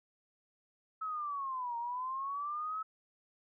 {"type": "linear two-way sweep", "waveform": "sine", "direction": "down then up", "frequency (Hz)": [1300, 929, 1300], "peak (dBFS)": -35, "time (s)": [1.01, 2.83], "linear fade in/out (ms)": 10, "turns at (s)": 1.77, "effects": []}